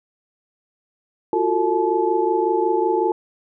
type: tone cluster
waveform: sine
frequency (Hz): 346.2 / 371.6 / 448 / 862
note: F4 / F#4 / A4 / A5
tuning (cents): -15 / +7 / +31 / -36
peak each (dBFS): -22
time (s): 1.33-3.12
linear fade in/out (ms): 2
effects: none